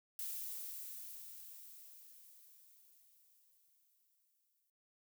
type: noise with exponential decay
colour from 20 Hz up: violet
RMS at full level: -42 dBFS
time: 0.19-4.7 s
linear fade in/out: 1 ms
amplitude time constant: 980 ms
effects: noise-tail reverb RT60 0.6 s tail -24 dB re dry